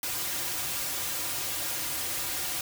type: noise with comb filter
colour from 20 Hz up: white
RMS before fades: -32 dBFS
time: 0.03-2.61 s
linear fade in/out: 2 ms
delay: 4.6 ms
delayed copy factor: -0.75
effects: none